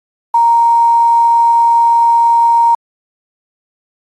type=tone with quantisation; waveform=sine; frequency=932.3 Hz; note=A#5; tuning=in tune; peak=-6 dBFS; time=0.34-2.75 s; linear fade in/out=5 ms; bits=6; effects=AAC 32 kbps